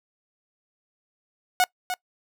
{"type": "tone with echo", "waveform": "sawtooth", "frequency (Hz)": 732, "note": "F#5", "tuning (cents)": -19, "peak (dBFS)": -13, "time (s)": [1.6, 1.64], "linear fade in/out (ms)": 0, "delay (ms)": 300, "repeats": 1, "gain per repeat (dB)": -9, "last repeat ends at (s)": 1.94, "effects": ["noise-tail reverb RT60 0.1 s tail -24 dB re dry"]}